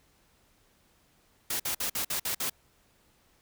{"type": "noise bursts", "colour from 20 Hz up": "white", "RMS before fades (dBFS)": -31, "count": 7, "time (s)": [1.5, 2.498], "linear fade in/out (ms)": 5, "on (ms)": 98, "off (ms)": 52, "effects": ["pink hiss -66 dBFS RMS until 3.41 s"]}